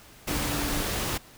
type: tone in noise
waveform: sine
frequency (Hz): 291.4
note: D4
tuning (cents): -13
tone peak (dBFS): -33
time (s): 0.3-0.83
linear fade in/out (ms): 10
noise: pink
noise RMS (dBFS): -29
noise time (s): 0.27-1.18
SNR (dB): -7
effects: pink hiss -51 dBFS RMS until 1.37 s